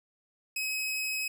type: tone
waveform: sawtooth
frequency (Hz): 2548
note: D#7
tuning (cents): +41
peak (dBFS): -27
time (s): 0.56-1.28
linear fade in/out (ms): 5
effects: none